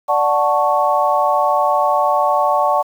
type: chord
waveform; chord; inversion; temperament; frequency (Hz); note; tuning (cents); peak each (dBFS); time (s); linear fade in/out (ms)
sine; D major seventh; none; equal; 587.3 / 740 / 880 / 1108.7; D5 / F#5 / A5 / C#6; 0 / 0 / 0 / 0; -18; 0.08-2.83; 20
effects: 7-bit